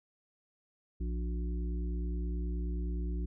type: harmonic tone with a mistuned harmonic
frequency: 58.4 Hz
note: A#1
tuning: 4 cents sharp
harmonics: 1 / 3 / 5 / 6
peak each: -32 / -42 / -46 / -48 dBFS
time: 1-3.26 s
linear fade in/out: 10 ms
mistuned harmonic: 6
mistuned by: +54 cents
effects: none